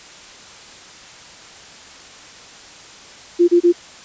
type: tone bursts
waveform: sine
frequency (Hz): 347.6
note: F4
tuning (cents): -8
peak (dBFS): -8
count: 3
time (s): 3.39-3.726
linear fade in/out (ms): 20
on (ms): 92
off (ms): 30
effects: white hiss -40 dBFS RMS until 4.04 s + resampled to 16000 Hz